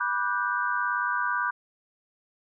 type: chord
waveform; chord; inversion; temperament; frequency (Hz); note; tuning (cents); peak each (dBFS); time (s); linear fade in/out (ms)
sine; G major seventh; first; just; 980 / 1176 / 1470 / 1568; B5 / D6 / F#6 / G6; -14 / +2 / -12 / 0; -30; 0-1.51; 10
effects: none